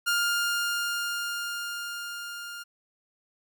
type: tone with level ramp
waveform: sawtooth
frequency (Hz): 1407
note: F6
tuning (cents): +12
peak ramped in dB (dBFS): -19 to -34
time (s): 0.06-2.64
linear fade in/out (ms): 20
effects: none